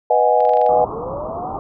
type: chord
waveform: sine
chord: G# minor seventh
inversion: first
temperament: equal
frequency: 493.9 / 622.3 / 740 / 830.6 Hz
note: B4 / D#5 / F#5 / G#5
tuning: 0 / 0 / 0 / 0 cents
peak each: -17 dBFS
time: 0.1-0.85 s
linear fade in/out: 5 ms
type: clicks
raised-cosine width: 0.3 ms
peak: -21 dBFS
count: 7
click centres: 0.405 / 0.452 / 0.493 / 0.536 / 0.571 / 0.615 / 0.664 s
type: low-pass noise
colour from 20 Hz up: white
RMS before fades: -29 dBFS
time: 0.69-1.59 s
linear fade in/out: 0 ms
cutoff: 1200 Hz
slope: 96 dB/octave
type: linear sweep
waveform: sine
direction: up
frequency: 425 to 803 Hz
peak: -26 dBFS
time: 0.92-1.57 s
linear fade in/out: 2 ms
effects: none